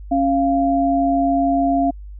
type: tone pair together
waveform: sine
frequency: 274.7 / 692.2 Hz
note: C#4 / F5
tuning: -16 / -16 cents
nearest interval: octave + major third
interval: 1600 cents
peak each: -17 dBFS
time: 0.11-1.91 s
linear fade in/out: 10 ms
effects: added 50 Hz sine -32 dBFS peak until 2.19 s